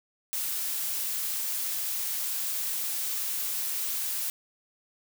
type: noise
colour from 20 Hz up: blue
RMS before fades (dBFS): -31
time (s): 0.33-4.3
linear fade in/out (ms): 0
effects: none